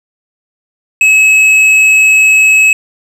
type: tone with hard clipping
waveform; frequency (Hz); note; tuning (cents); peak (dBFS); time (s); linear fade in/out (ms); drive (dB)
sine; 2575; E7; -41; -5; 1.01-2.73; 2; 6
effects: none